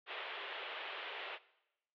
white band-pass noise, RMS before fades -45 dBFS, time 0.06-1.39 s, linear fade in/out 50 ms, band 370 to 3400 Hz, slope 48 dB/octave, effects noise-tail reverb RT60 0.9 s tail -19 dB re dry

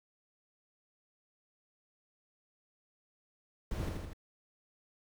brown noise with echo, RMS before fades -36 dBFS, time 3.71-3.89 s, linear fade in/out 2 ms, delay 81 ms, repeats 3, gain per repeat -3 dB, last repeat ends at 4.133 s, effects none

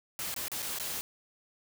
white noise with dropouts, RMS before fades -36 dBFS, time 0.19-1.01 s, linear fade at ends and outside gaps 0 ms, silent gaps 0.341-0.363 / 0.482-0.517 / 0.621-0.626 / 0.786-0.798 s, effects none

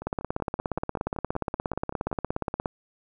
two click trains, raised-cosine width 1 ms, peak -13 / -22 dBFS, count 45 / 13, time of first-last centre 0.07-2.658 / 0.02-2.306 s, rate 17 / 5.25 Hz, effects none

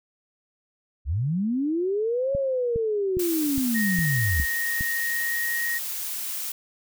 sine linear two-way sweep, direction up then down, 58.4 to 560 to 58.4 Hz, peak -22 dBFS, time 1.05-4.46 s, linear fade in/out 50 ms, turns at 2.35 s
click train, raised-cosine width 5 ms, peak -19 dBFS, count 7, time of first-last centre 2.35-4.809 s, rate 2.44 Hz
blue noise, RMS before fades -31 dBFS, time 3.19-6.52 s, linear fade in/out 5 ms
sine tone with pitch glide, 1864.7 to 1877.7 Hz, A#6 to A#6, 0 to +12 cents, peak -25 dBFS, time 3.74-5.79 s, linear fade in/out 20 ms, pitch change +12 cents, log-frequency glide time 4.92-5.49 s
effects none

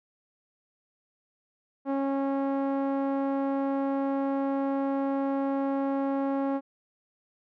sawtooth tone with low-pass filter, 274.2 Hz, C#4, 19 cents flat, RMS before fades -28 dBFS, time 1.85-6.61 s, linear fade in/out 50 ms, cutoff 910 Hz, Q 1.1, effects none

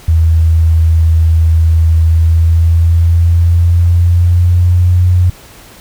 sine tone with pitch glide, 81.3 to 89.69 Hz, E2 to F2, -23 to +47 cents, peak -5 dBFS, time 0.08-5.3 s, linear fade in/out 5 ms, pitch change +170 cents, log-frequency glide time 2.03-5.11 s, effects pink hiss -37 dBFS RMS until 5.8 s

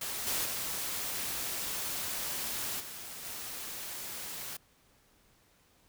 white noise with level steps, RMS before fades -37 / -32 / -36 / -44 / -41 dBFS, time 0.01-4.57 s, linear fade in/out 5 ms, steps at 0.26 / 0.44 / 2.79 / 3.24 s, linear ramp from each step 20 ms, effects pink hiss -66 dBFS RMS until 5.88 s

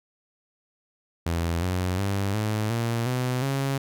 sawtooth tone with pitch steps, 84.2 / 91.29 / 98.98 / 107.32 / 116.36 / 126.16 / 136.78 Hz, E2 / F#2 / G2 / A2 / A#2 / B2 / C#3, +37 / -23 / +17 / -43 / -3 / +37 / -23 cents, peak -20 dBFS, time 1.26-3.78 s, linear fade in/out 5 ms, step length 360 ms, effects none

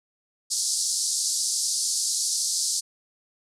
pink band-pass noise, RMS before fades -26 dBFS, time 0.5-2.81 s, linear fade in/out 20 ms, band 4500 to 10000 Hz, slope 48 dB/octave, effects none

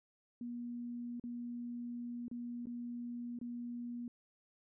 sine tone with dropouts, 240 Hz, B3, 49 cents flat, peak -40 dBFS, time 0.41-4.08 s, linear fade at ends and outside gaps 2 ms, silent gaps 1.198-1.238 / 2.282-2.313 / 2.657-2.669 / 3.389-3.413 s, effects none

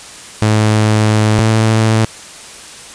sawtooth tone pair in turn, 107.8 / 110.77 Hz, A2 / A2, -35 / +12 cents, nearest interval unison, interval 47 cents, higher second, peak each -5 dBFS, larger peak neither, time 0.42-1.39 / 1.39-2.05 s, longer first, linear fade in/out 0 ms, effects white hiss -33 dBFS RMS until 2.94 s + resampled to 22050 Hz

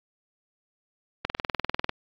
click train, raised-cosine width 0.3 ms, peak -9 dBFS, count 14, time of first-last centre 1.25-1.894 s, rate 20.2 Hz, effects low-pass 5000 Hz 12 dB/octave + AAC 32 kbps

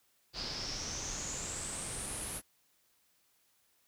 pink noise with low-pass filter sweep, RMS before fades -40 dBFS, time 0.33-2.42 s, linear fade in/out 50 ms, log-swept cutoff 4700 to 11000 Hz, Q 8.6, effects white hiss -72 dBFS RMS until 3.87 s

